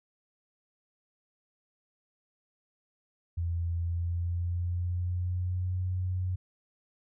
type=tone with pitch glide; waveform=sine; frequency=85 to 91.63 Hz; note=F2 to F#2; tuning=-46 to -16 cents; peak=-28 dBFS; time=3.37-6.36 s; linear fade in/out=10 ms; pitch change=+130 cents; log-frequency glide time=3.8-5.81 s; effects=none